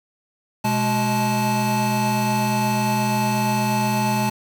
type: tone cluster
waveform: square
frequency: 124.5 / 210.3 / 868 Hz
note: B2 / G#3 / A5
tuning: +14 / +22 / -24 cents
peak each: -26 / -23 / -23 dBFS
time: 0.64-4.3 s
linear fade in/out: 10 ms
effects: 7-bit